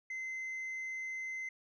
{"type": "tone", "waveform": "sine", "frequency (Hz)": 2062, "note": "C7", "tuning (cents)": -26, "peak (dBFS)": -35, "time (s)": [0.1, 1.49], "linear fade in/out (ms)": 5, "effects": ["tanh soft clip ceiling -37 dBFS"]}